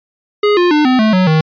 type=tone with pitch steps; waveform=square; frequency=415.3 / 353.3 / 300.5 / 255.6 / 217.5 / 185 / 157.37 Hz; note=G#4 / F4 / D4 / C4 / A3 / F#3 / D#3; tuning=0 / +20 / +40 / -40 / -20 / 0 / +20 cents; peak=-9 dBFS; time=0.43-1.41 s; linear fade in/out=5 ms; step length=140 ms; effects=resampled to 11025 Hz